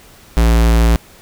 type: tone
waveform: square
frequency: 57 Hz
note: A#1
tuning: 38 cents flat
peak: -9 dBFS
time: 0.37-0.96 s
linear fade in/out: 0 ms
effects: pink hiss -43 dBFS RMS until 1.21 s